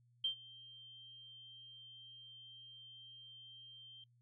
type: tone with ADSR envelope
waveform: sine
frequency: 3151 Hz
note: G7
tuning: 8 cents sharp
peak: -31 dBFS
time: 0.24-4.04 s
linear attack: 7 ms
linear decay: 100 ms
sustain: -22 dB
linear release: 3 ms
effects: noise-tail reverb RT60 0.1 s tail -24 dB re dry + added 120 Hz sine -68 dBFS peak until 4.21 s